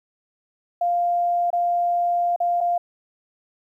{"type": "tone with dropouts", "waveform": "sine", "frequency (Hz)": 698.5, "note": "F5", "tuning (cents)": 0, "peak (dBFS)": -18, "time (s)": [0.81, 2.78], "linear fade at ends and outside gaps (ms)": 5, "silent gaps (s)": [[1.504, 1.529], [2.362, 2.402], [2.606, 2.61]], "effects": ["10-bit"]}